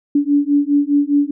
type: beating tone pair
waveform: sine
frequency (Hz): 285.2 / 290.1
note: C#4 / D4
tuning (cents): +49 / -21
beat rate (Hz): 4.9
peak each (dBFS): -15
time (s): 0.15-1.31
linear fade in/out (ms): 5
effects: none